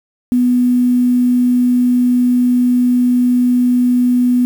sine tone with quantisation, 246.9 Hz, B3, in tune, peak -9 dBFS, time 0.32-4.45 s, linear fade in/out 0 ms, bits 6, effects none

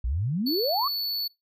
sine exponential sweep, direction up, 53.2 to 1200 Hz, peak -24 dBFS, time 0.04-0.88 s, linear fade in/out 5 ms
square tone, 4447 Hz, C#8, 5 cents sharp, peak -27 dBFS, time 0.46-1.28 s, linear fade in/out 10 ms
effects noise-tail reverb RT60 0.2 s tail -24 dB re dry

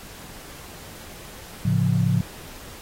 sine chord, A augmented, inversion none, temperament equal, 110 / 138.59 / 174.61 Hz, A2 / C#3 / E#3, 0 / 0 / 0 cents, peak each -22 dBFS, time 1.65-2.21 s, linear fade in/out 5 ms, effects pink hiss -42 dBFS RMS until 2.81 s + AAC 48 kbps

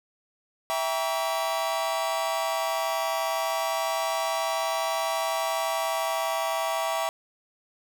45% pulse chord, E diminished seventh, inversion none, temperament just, 659.3 / 791.1 / 949.3 / 1139.2 Hz, E5 / G5 / Bb5 / Db6, 0 / +16 / +31 / +47 cents, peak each -29 / -32 / -33 / -32 dBFS, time 0.7-7.09 s, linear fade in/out 0 ms, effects none

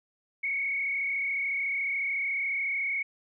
sine tone with frequency modulation, 2216 Hz, C#7, 1 cent flat, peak -27 dBFS, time 0.43-3.03 s, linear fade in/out 10 ms, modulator 33.9 Hz, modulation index 1.6, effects none

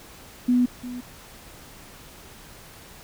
sine tone with echo, 246.9 Hz, B3, in tune, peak -16 dBFS, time 0.48-0.66 s, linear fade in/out 10 ms, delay 350 ms, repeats 1, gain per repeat -15 dB, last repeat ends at 1.01 s, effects pink hiss -46 dBFS RMS until 3.03 s

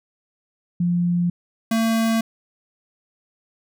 sine / square tone pair in turn, 174.61 / 225.7 Hz, F3 / A3, 0 / +44 cents, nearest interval major third, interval 444 cents, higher second, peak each -17 / -18 dBFS, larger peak first, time 0.8-1.3 / 1.71-2.21 s, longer neither, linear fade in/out 5 ms, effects none

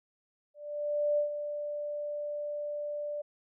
sine tone with ADSR envelope, 589 Hz, D5, 5 cents sharp, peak -24 dBFS, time 0.54-3.22 s, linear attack 640 ms, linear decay 110 ms, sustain -9 dB, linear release 11 ms, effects none

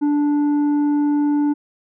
triangle tone with tanh clipping, 292.5 Hz, D4, 7 cents flat, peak -16 dBFS, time 0.01-1.54 s, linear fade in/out 20 ms, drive 10 dB, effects none

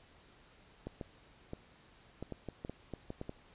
clicks, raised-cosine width 2 ms, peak -27 dBFS, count 12, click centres 0.87 / 1.012 / 1.534 / 2.226 / 2.323 / 2.487 / 2.649 / 2.696 / 2.937 / 3.104 / 3.214 / 3.294 s, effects pink hiss -62 dBFS RMS until 3.54 s + resampled to 8000 Hz

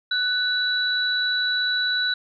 sine tone pair together, 1493 / 3938 Hz, F#6 / B7, +15 / -6 cents, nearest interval octave + perfect fourth, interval 1679 cents, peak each -23 dBFS, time 0.11-2.14 s, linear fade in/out 5 ms, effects none

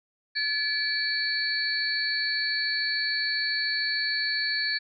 sine tone cluster, 1720 / 2306 / 4029 / 4433 Hz, A6 / D7 / B7 / C#8, -40 / -32 / +34 / -1 cents, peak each -28 / -36 / -37 / -28 dBFS, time 0.35-4.79 s, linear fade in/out 20 ms, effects none

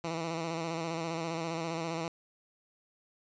10% pulse tone with vibrato, 164.81 Hz, E3, in tune, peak -25 dBFS, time 0.04-2.08 s, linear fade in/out 2 ms, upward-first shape square, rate 15 Hz, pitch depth 38 cents each way, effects resampled to 16000 Hz

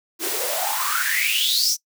white noise with high-pass filter sweep, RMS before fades -22 dBFS, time 0.19-1.77 s, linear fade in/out 50 ms, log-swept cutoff 320 to 6100 Hz, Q 9.8, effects noise-tail reverb RT60 0.1 s tail -21 dB re dry

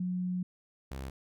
sine / sawtooth tone pair in turn, 181.3 / 66.67 Hz, F#3 / C2, -35 / +33 cents, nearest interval octave + perfect fourth, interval 1732 cents, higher first, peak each -30 / -34 dBFS, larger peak first, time 0-0.43 / 0.91-1.1 s, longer first, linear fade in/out 5 ms, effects none

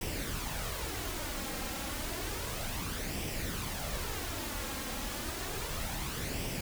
pink noise with flanger, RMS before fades -37 dBFS, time 0.01-6.61 s, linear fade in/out 5 ms, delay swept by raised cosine 0.36 to 3.76 ms, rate 0.31 Hz, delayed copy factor +0.5, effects none

